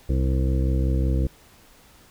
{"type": "harmonic tone", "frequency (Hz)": 65.41, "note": "C2", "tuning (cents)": 0, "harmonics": [1, 2, 3, 4, 5, 7, 8], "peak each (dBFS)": [-20, -26, -33, -33, -32, -36, -38], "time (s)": [0.09, 1.27], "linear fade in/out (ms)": 5, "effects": ["pink hiss -53 dBFS RMS until 2.1 s"]}